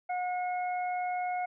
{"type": "harmonic tone", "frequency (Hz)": 724, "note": "F#5", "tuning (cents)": -38, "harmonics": [1, 2, 3], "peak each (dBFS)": [-30, -45, -41], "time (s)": [0.09, 1.46], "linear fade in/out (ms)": 10, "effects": []}